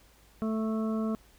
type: harmonic tone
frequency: 220 Hz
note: A3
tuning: in tune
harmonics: 1 / 2 / 3 / 5 / 6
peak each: -28 / -37 / -40 / -43 / -45 dBFS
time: 0.42-1.15 s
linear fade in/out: 0 ms
effects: added 53 Hz sine -61 dBFS peak until 1.38 s + pink hiss -61 dBFS RMS until 1.38 s